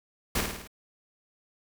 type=noise with echo; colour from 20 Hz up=pink; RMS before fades=-27 dBFS; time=0.35-0.41 s; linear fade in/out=5 ms; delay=53 ms; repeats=5; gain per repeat=-4 dB; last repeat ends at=0.675 s; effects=none